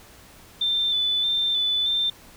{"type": "tone with vibrato", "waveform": "sine", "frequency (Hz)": 3534, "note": "A7", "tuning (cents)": 7, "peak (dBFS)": -20, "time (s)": [0.61, 2.1], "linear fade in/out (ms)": 5, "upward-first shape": "square", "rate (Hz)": 1.6, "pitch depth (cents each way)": 21, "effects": ["pink hiss -49 dBFS RMS until 2.36 s"]}